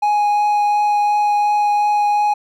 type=tone with vibrato; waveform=triangle; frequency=830.6 Hz; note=G#5; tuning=in tune; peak=-11 dBFS; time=0.02-2.34 s; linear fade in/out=10 ms; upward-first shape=triangle; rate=2.8 Hz; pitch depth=9 cents each way; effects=none